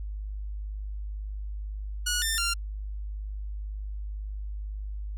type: tone with pitch steps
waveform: 10% pulse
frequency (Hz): 1456 / 1793 / 1387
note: F#6 / A6 / F6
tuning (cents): -28 / +32 / -12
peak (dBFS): -17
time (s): 2.06-2.54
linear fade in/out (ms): 10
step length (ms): 160
effects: added 51 Hz sine -32 dBFS peak until 5.17 s